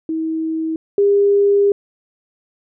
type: tone pair in turn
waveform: sine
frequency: 320.6 / 403.1 Hz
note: E4 / G4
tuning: -48 / +48 cents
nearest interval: major third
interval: 396 cents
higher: second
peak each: -18 / -10 dBFS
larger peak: second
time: 0.09-0.76 / 0.98-1.72 s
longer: second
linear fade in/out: 2 ms
effects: none